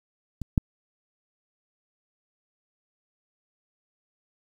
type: clicks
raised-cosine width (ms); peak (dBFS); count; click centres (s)
5; -20 / -7; 2; 0.417 / 0.578
effects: 8-bit